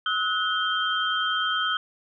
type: tone cluster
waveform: sine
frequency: 1284 / 1473 / 3155 Hz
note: E6 / F#6 / G7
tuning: -46 / -8 / +10 cents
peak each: -27 dBFS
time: 0.06-1.77 s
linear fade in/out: 2 ms
effects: none